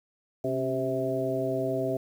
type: harmonic tone with a mistuned harmonic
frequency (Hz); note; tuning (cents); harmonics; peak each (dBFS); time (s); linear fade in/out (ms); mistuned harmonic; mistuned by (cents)
130.5; C3; -4; 1 / 2 / 3 / 4 / 5; -35 / -33 / -31 / -35 / -30; 0.44-1.97; 5; 2; +65
effects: 9-bit